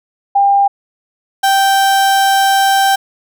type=tone pair in turn; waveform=sine / 35% pulse; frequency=799 / 782.1 Hz; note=G5 / G5; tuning=+33 / -4 cents; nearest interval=unison; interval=37 cents; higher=first; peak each=-7 dBFS; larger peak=neither; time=0.35-0.68 / 1.43-2.96 s; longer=second; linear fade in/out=10 ms; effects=none